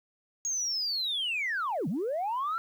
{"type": "linear two-way sweep", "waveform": "sine", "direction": "down then up", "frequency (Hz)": [6630, 143.4, 1378], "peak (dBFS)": -27, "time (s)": [0.45, 2.58], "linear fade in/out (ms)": 0, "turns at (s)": 1.88, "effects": ["tanh soft clip ceiling -25 dBFS", "10-bit"]}